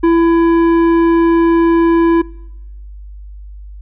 sine tone with tanh clipping, 334.2 Hz, E4, 24 cents sharp, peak -9 dBFS, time 0.03-2.22 s, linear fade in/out 10 ms, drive 11 dB, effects noise-tail reverb RT60 1.0 s tail -25 dB re dry + added 50 Hz sine -29 dBFS peak until 3.81 s

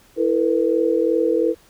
sine chord, E suspended fourth, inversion none, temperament equal with one note detuned, 329.6 / 451.1 / 493.9 Hz, E4 / A4 / B4, 0 / +43 / 0 cents, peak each -20 dBFS, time 0.16-1.55 s, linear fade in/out 50 ms, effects pink hiss -53 dBFS RMS until 1.69 s

